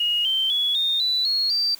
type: tone with pitch steps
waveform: sine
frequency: 2875 / 3117 / 3380 / 3664 / 3973 / 4308 / 4670 Hz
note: F7 / G7 / G#7 / A#7 / B7 / C8 / D8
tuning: +50 / -11 / +30 / -31 / +10 / +50 / -11 cents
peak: -19 dBFS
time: 0-1.75 s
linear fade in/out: 5 ms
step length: 250 ms
effects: white hiss -47 dBFS RMS until 1.79 s